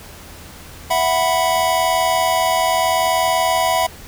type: chord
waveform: square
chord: E suspended second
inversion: none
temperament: equal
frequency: 659.3 / 740 / 987.8 Hz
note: E5 / F#5 / B5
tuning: 0 / 0 / 0 cents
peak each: -20 dBFS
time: 0.9-3.87 s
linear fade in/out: 10 ms
effects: added 81 Hz sine -42 dBFS peak until 4.07 s + pink hiss -39 dBFS RMS until 4.07 s